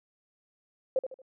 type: tone with echo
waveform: sine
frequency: 523.3 Hz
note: C5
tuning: in tune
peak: -22 dBFS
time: 0.96-0.99 s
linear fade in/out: 2 ms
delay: 76 ms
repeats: 3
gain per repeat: -9 dB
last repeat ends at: 1.218 s
effects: none